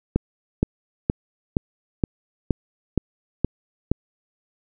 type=click train; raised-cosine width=3 ms; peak=-5 dBFS; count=9; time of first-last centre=0.16-3.916 s; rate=2.13 Hz; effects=none